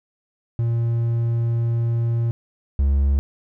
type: tone pair in turn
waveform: triangle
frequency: 116.6 / 69.45 Hz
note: A#2 / C#2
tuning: +1 / +4 cents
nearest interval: major sixth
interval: 897 cents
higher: first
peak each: -16 / -13 dBFS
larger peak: second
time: 0.59-2.31 / 2.79-3.19 s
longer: first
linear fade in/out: 0 ms
effects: none